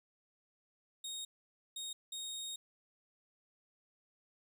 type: tone bursts at uneven times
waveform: 25% pulse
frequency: 3729 Hz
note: A#7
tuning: in tune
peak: -37 dBFS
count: 3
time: 1.04-1.25 / 1.76-1.93 / 2.12-2.56 s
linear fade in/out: 5 ms
effects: none